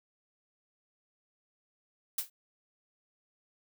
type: noise with exponential decay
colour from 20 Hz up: blue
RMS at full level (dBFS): -27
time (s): 2.18-2.3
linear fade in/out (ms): 5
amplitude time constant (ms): 26
effects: none